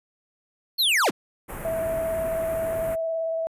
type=linear sweep; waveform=square; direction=down; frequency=4435 to 100 Hz; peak=-19 dBFS; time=0.78-1.11 s; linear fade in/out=20 ms
type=band-stop noise; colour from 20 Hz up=pink; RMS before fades=-35 dBFS; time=1.48-2.96 s; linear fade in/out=20 ms; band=2100 to 10000 Hz; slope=24 dB/octave
type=tone with vibrato; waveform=sine; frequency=653 Hz; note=E5; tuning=17 cents flat; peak=-24 dBFS; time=1.65-3.47 s; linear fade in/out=0 ms; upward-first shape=square; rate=18 Hz; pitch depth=11 cents each way
effects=resampled to 32000 Hz